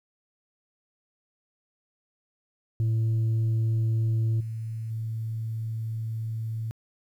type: tone with level steps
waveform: sine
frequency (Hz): 112.1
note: A2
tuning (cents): +33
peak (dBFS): -19 / -30 / -28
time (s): 2.8-6.71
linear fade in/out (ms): 0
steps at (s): 4.4 / 4.9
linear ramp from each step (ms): 10
effects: tanh soft clip ceiling -21 dBFS + 10-bit